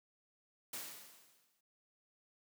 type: noise with exponential decay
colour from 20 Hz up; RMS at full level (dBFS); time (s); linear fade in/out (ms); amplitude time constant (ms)
white; -42; 0.73-1.61; 5; 190
effects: noise-tail reverb RT60 0.3 s tail -26 dB re dry + high-pass 150 Hz 12 dB/octave